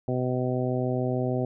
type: harmonic tone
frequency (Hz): 126.6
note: B2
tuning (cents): +43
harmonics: 1 / 2 / 3 / 4 / 5 / 6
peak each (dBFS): -28 / -30 / -31 / -33 / -33 / -38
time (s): 0.08-1.45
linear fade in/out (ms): 2
effects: none